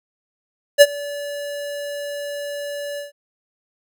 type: tone with ADSR envelope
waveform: square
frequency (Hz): 576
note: D5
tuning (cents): -34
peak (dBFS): -4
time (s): 0.78-3.12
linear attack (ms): 34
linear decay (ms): 43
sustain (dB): -23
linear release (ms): 140
effects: none